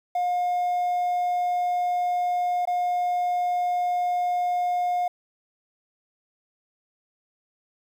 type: tone with dropouts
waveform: triangle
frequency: 714 Hz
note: F5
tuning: 38 cents sharp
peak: -19 dBFS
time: 0.15-5.08 s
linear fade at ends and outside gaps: 5 ms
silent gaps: 2.654-2.673 s
effects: tanh soft clip ceiling -16 dBFS + 9-bit